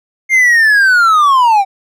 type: linear sweep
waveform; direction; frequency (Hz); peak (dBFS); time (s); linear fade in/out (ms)
triangle; down; 2130 to 758; -4; 0.29-1.65; 50
effects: none